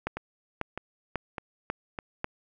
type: two click trains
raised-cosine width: 0.5 ms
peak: -14 / -19 dBFS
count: 5 / 4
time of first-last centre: 0.07-2.244 / 0.17-1.988 s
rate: 1.84 / 1.65 Hz
effects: none